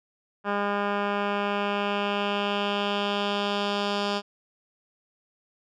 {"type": "tone with low-pass filter sweep", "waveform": "10% pulse", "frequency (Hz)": 203, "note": "G#3", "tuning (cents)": -39, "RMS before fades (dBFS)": -27, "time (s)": [0.44, 4.22], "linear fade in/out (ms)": 50, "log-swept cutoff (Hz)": [1800, 4400], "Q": 2.3, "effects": []}